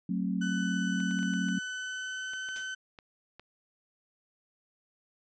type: chord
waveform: sine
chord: F# diminished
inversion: none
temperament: just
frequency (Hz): 185 / 222 / 266.4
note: F#3 / A3 / C4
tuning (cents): 0 / +16 / +31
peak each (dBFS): -30 / -34 / -35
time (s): 0.09-1.59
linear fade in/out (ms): 5
type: tone with pitch glide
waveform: 35% pulse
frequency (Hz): 1500 to 1524.5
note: F#6 to G6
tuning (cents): +23 to -49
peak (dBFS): -33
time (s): 0.41-2.75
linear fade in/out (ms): 10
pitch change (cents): +28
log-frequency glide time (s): 1.48-2.46
type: clicks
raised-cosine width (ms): 0.3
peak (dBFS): -32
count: 10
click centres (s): 1.003 / 1.111 / 1.189 / 1.23 / 1.337 / 1.486 / 2.335 / 2.488 / 2.988 / 3.396
type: noise with exponential decay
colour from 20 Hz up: white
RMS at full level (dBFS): -41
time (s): 2.56-2.74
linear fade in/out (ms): 0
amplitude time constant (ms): 37
effects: resampled to 16000 Hz